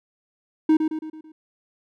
triangle tone with echo, 313.3 Hz, D#4, 12 cents sharp, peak -11 dBFS, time 0.69-0.77 s, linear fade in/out 5 ms, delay 110 ms, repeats 5, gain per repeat -6 dB, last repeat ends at 1.32 s, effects none

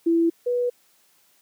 sine tone pair in turn, 333.6 / 488.9 Hz, E4 / B4, +21 / -18 cents, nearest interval perfect fifth, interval 661 cents, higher second, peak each -16 / -20 dBFS, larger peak first, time 0.06-0.3 / 0.46-0.7 s, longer neither, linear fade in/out 10 ms, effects white hiss -61 dBFS RMS until 1.41 s + high-pass 150 Hz 12 dB/octave

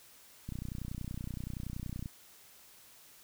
click train, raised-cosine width 5 ms, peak -27 dBFS, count 49, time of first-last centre 0.49-2.059 s, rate 30.6 Hz, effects white hiss -58 dBFS RMS until 3.23 s

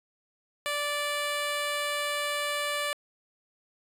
10% pulse tone, 584 Hz, D5, 10 cents flat, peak -20 dBFS, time 0.66-2.93 s, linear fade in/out 0 ms, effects resampled to 32000 Hz

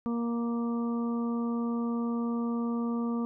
harmonic tone, 234.6 Hz, A#3, 11 cents sharp, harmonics 1 / 2 / 3 / 4 / 5, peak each -28 / -38 / -47 / -45 / -42 dBFS, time 0.06-3.25 s, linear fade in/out 0 ms, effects none

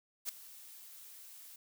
blue noise with ADSR envelope, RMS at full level -35 dBFS, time 0.25-1.56 s, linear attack 40 ms, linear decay 4 ms, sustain -18 dB, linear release 4 ms, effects none

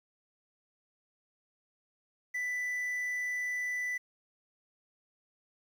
triangle tone with quantisation, 1985 Hz, B6, 8 cents sharp, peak -30 dBFS, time 2.34-3.98 s, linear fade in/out 10 ms, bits 10, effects none

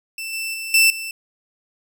sawtooth tone with level steps, 2665 Hz, E7, 18 cents sharp, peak -24 / -21 / -24 / -8 / -24 dBFS, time 0.18-1.11 s, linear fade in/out 2 ms, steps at 0.33 / 0.54 / 0.74 / 0.9 s, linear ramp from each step 2 ms, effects none

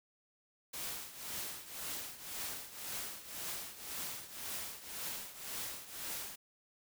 white noise with tremolo, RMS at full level -40 dBFS, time 0.73-6.36 s, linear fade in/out 10 ms, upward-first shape triangle, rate 1.9 Hz, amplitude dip 80%, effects none

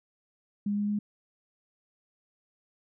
sine tone with pitch steps, 204.4 / 205.9 / 207.5 Hz, G#3 / G#3 / G#3, -27 / -15 / -1 cents, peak -26 dBFS, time 0.66-0.99 s, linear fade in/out 5 ms, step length 110 ms, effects none

